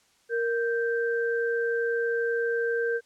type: tone pair together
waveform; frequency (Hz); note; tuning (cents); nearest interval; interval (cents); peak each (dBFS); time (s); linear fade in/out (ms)
sine; 466.2 / 1568; A#4 / G6; 0 / 0; octave + major sixth; 2100; -25 / -30; 0.29-3.01; 50
effects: white hiss -64 dBFS RMS until 3.05 s + low-pass 8000 Hz 12 dB/octave